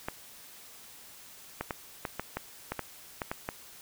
clicks, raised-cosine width 0.5 ms, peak -17 dBFS, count 11, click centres 0.085 / 1.61 / 1.708 / 2.052 / 2.196 / 2.37 / 2.72 / 2.793 / 3.218 / 3.315 / 3.489 s, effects white hiss -51 dBFS RMS until 3.81 s

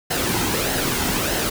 pink noise with flanger, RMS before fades -22 dBFS, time 0.1-1.5 s, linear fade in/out 10 ms, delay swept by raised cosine 0.84 to 1.77 ms, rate 1.6 Hz, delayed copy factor -0.5, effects none

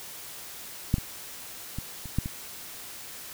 clicks, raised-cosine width 5 ms, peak -9 / -20 / -20 / -27 / -12 / -20 dBFS, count 6, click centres 0.941 / 0.983 / 1.786 / 2.057 / 2.186 / 2.259 s, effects white hiss -42 dBFS RMS until 3.33 s

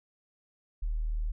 sine tone, 38.89 Hz, D#1, in tune, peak -28 dBFS, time 0.82-1.32 s, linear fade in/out 10 ms, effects none

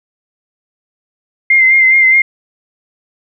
sine tone with vibrato, 2093 Hz, C7, in tune, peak -5 dBFS, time 1.5-2.22 s, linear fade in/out 5 ms, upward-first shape sine, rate 4.8 Hz, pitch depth 33 cents each way, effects none

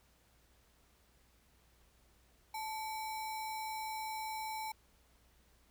sine tone with sample-and-hold, 875 Hz, A5, 10 cents flat, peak -38 dBFS, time 2.54-4.72 s, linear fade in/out 5 ms, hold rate 3150 Hz, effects added 60 Hz sine -70 dBFS peak until 5.7 s + pink hiss -70 dBFS RMS until 5.7 s

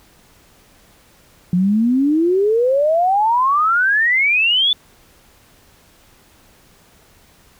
sine exponential sweep, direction up, 173.3 to 3520 Hz, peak -12 dBFS, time 1.53-4.73 s, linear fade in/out 2 ms, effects pink hiss -51 dBFS RMS until 7.59 s

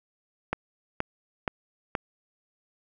click train, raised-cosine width 0.5 ms, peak -11 dBFS, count 4, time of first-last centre 0.53-1.952 s, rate 2.11 Hz, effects none

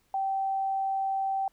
sine tone, 776 Hz, G5, 18 cents flat, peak -26 dBFS, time 0.14-1.48 s, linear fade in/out 2 ms, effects pink hiss -69 dBFS RMS until 1.52 s

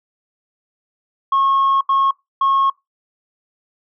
sine tone bursts at uneven times, 1089 Hz, C#6, 31 cents flat, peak -11 dBFS, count 3, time 1.32-1.81 / 1.89-2.11 / 2.41-2.7 s, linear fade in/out 5 ms, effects noise-tail reverb RT60 0.2 s tail -23 dB re dry + tanh soft clip ceiling -10 dBFS

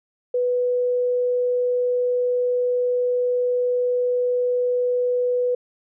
sine tone, 493.9 Hz, B4, in tune, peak -18 dBFS, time 0.34-5.55 s, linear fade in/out 5 ms, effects none

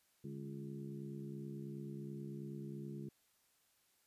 harmonic tone with a mistuned harmonic, 69.3 Hz, C#2, in tune, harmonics 2 / 3 / 4 / 5 / 6, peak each -47 / -48 / -58 / -51 / -58 dBFS, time 0.24-3.09 s, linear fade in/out 5 ms, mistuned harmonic 2, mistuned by +79 cents, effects white hiss -75 dBFS RMS until 4.06 s + resampled to 32000 Hz

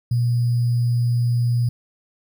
sine tone with sample-and-hold, 120.1 Hz, B2, 48 cents flat, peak -16 dBFS, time 0.11-1.69 s, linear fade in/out 5 ms, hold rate 4900 Hz, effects none

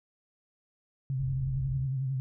sine tone with vibrato, 132.8 Hz, C3, 26 cents sharp, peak -28 dBFS, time 1.1-2.2 s, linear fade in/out 0 ms, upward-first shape sine, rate 11 Hz, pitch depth 59 cents each way
pink low-pass noise, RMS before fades -38 dBFS, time 1.18-1.87 s, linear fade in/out 20 ms, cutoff 120 Hz, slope 24 dB/octave
effects none

